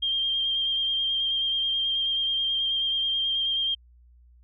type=tone with vibrato; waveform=sine; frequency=3192 Hz; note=G7; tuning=31 cents sharp; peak=-23 dBFS; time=0.02-3.75 s; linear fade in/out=10 ms; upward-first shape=square; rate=9.3 Hz; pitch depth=15 cents each way; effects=added 60 Hz sine -52 dBFS peak until 4.43 s